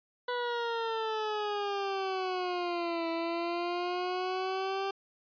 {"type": "exponential two-way sweep", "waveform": "20% pulse", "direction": "down then up", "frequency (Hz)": [493.9, 330.1, 392.8], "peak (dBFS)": -26, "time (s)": [0.28, 4.91], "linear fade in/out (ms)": 5, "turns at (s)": 3.09, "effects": ["resampled to 11025 Hz"]}